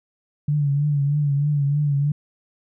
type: tone with vibrato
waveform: sine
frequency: 144.4 Hz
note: D3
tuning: 29 cents flat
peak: -17 dBFS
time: 0.48-2.12 s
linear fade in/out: 5 ms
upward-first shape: triangle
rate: 3.2 Hz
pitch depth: 66 cents each way
effects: none